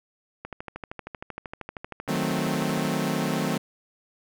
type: click train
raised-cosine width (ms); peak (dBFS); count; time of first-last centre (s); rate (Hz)
0.5; -20; 32; 0.45-2.853; 12.9
type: chord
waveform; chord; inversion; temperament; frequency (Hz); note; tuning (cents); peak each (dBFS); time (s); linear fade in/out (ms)
sawtooth; D# diminished seventh; none; equal; 155.56 / 185 / 220 / 261.6; D#3 / F#3 / A3 / C4; 0 / 0 / 0 / 0; -26; 2.08-3.58; 10
effects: none